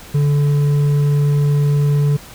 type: tone with hard clipping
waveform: triangle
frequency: 144.8 Hz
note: D3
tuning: 24 cents flat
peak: -13 dBFS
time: 0.14-2.17 s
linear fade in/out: 10 ms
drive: 8 dB
effects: added 53 Hz sine -48 dBFS peak until 2.34 s + pink hiss -38 dBFS RMS until 2.34 s